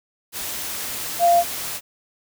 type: tone in noise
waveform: sine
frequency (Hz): 691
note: F5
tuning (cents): -19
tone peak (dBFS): -12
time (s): 1.19-1.44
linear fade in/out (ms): 50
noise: white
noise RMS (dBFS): -29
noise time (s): 0.32-1.81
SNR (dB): +14
effects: none